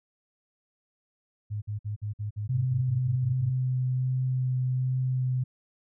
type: tone bursts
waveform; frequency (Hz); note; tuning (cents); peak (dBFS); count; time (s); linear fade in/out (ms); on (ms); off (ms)
sine; 104.8; G#2; +16; -29; 12; 1.5-3.512; 20; 120; 52
type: tone with vibrato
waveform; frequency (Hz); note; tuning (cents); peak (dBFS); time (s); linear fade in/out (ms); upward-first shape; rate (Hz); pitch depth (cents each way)
sine; 128.4; C3; -32; -24; 2.49-5.44; 10; sine; 1.3; 10
effects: none